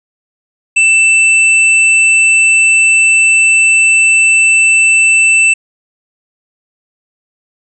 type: tone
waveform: square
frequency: 2660 Hz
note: E7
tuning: 15 cents sharp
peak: -6 dBFS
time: 0.76-5.54 s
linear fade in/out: 10 ms
effects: resampled to 22050 Hz